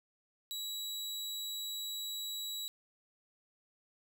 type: tone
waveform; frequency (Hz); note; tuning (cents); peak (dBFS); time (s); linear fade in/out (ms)
sawtooth; 3900; B7; -23; -35; 0.51-2.68; 0
effects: none